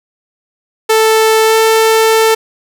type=tone with pitch glide; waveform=sawtooth; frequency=440.9 to 444.5 Hz; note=A4 to A4; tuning=+4 to +18 cents; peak=-3 dBFS; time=0.89-2.35 s; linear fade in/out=10 ms; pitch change=+14 cents; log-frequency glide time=1.45-1.55 s; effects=none